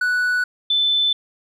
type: tone pair in turn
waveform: triangle / sine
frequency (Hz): 1480 / 3520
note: F#6 / A7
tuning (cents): 0 / 0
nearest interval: octave + minor third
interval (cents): 1500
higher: second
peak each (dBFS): -15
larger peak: neither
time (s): 0.01-0.44 / 0.7-1.13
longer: neither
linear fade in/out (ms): 5
effects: none